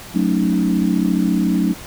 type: chord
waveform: sine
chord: D# half-diminished seventh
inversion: first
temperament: equal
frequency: 185 / 220 / 277.2 / 311.1 Hz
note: F#3 / A3 / C#4 / D#4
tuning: 0 / 0 / 0 / 0 cents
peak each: -18 / -20 / -21 / -21 dBFS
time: 0.14-1.74 s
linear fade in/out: 20 ms
effects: pink hiss -36 dBFS RMS until 1.86 s